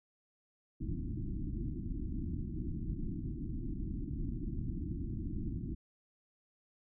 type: low-pass noise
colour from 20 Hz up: pink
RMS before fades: -38 dBFS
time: 0.8-5.75 s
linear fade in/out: 10 ms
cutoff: 340 Hz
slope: 96 dB/octave
effects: none